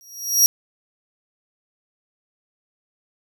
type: tone with exponential growth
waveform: sawtooth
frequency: 5680 Hz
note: F8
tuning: 28 cents sharp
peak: -6 dBFS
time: 0.01-0.46 s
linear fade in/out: 0 ms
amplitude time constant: 97 ms
effects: none